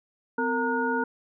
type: tone cluster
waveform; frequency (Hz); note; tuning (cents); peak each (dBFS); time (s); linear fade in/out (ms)
sine; 254.3 / 458.4 / 922 / 1446; C4 / A#4 / A#5 / F#6; -49 / -29 / -19 / -40; -29; 0.38-1.04; 5
effects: none